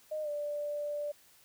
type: tone with pitch glide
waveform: sine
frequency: 616 to 587.2 Hz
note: D#5 to D5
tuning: -17 to 0 cents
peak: -33 dBFS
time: 0.11-1.12 s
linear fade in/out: 10 ms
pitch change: -83 cents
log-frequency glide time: 0.22-0.29 s
effects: white hiss -62 dBFS RMS until 1.44 s